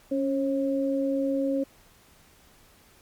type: tone pair together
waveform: sine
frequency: 276.2 / 541 Hz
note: C#4 / C#5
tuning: -6 / -42 cents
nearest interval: octave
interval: 1164 cents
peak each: -25 / -27 dBFS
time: 0.11-1.64 s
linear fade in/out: 10 ms
effects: pink hiss -57 dBFS RMS until 3.01 s + MP3 96 kbps